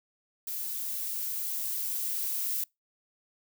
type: noise with level ramp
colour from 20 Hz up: violet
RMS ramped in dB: -35 to -31 dBFS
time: 0.47-2.64 s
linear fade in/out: 5 ms
effects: noise-tail reverb RT60 0.2 s tail -26 dB re dry